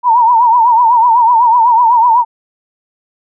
sine tone with vibrato, 940 Hz, A#5, 14 cents sharp, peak -5 dBFS, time 0.03-2.25 s, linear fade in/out 50 ms, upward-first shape triangle, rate 8 Hz, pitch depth 120 cents each way, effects none

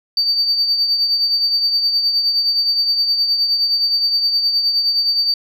sine tone with tremolo, 4610 Hz, D8, 33 cents flat, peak -10 dBFS, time 0.17-5.34 s, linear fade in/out 2 ms, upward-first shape triangle, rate 9.6 Hz, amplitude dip 60%, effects tanh soft clip ceiling -9 dBFS

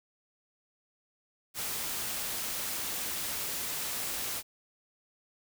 white noise, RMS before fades -35 dBFS, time 1.54-4.43 s, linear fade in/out 50 ms, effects none

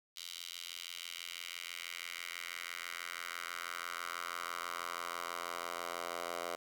10% pulse tone with high-pass filter sweep, 86.1 Hz, F2, 24 cents flat, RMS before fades -43 dBFS, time 0.16-6.56 s, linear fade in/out 10 ms, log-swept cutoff 3600 to 700 Hz, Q 2, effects 11-bit

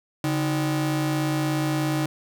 45% pulse ring-modulated tone, 226.9 Hz, A#3, 47 cents flat, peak -19 dBFS, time 0.24-2.06 s, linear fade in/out 2 ms, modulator 85 Hz, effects none

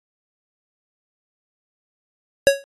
square tone with exponential decay, 554.4 Hz, C#5, in tune, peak -7 dBFS, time 2.47-2.64 s, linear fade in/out 0 ms, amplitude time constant 36 ms, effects AAC 32 kbps

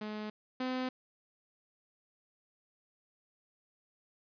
sawtooth tone pair in turn, 212.7 / 256 Hz, G#3 / C4, +42 / -38 cents, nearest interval minor third, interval 320 cents, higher second, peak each -34 / -29 dBFS, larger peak second, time 0.01-0.3 / 0.6-0.89 s, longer neither, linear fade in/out 5 ms, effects resampled to 11025 Hz + 11-bit

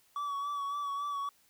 triangle tone with vibrato, 1139 Hz, C#6, 47 cents sharp, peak -31 dBFS, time 0.16-1.29 s, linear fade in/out 2 ms, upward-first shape sine, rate 3.6 Hz, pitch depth 34 cents each way, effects white hiss -67 dBFS RMS until 1.49 s

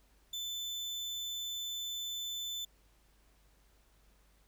35% pulse tone, 3520 Hz, A7, in tune, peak -35 dBFS, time 0.33-2.65 s, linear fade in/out 5 ms, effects added 50 Hz sine -66 dBFS peak until 4.47 s + pink hiss -70 dBFS RMS until 4.47 s

